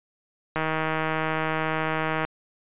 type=click train; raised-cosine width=0.5 ms; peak=-11 dBFS; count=268; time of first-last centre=0.56-2.25 s; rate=158 Hz; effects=resampled to 8000 Hz